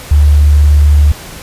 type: tone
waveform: sine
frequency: 73.42 Hz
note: D2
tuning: in tune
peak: -3 dBFS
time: 0.11-1.12 s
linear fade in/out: 5 ms
effects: pink hiss -29 dBFS RMS until 1.42 s + resampled to 32000 Hz